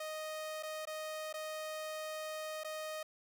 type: tone with dropouts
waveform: sawtooth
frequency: 622.3 Hz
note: D#5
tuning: in tune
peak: -36 dBFS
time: 0-3.03 s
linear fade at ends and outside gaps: 5 ms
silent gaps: 0.627-0.632 / 0.854-0.871 / 1.328-1.339 / 2.636-2.645 s
effects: none